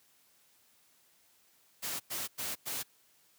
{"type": "noise bursts", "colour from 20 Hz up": "white", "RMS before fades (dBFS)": -37, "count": 4, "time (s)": [1.82, 2.834], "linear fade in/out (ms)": 20, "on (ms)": 180, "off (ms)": 98, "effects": ["white hiss -67 dBFS RMS until 3.38 s", "high-pass 80 Hz 12 dB/octave"]}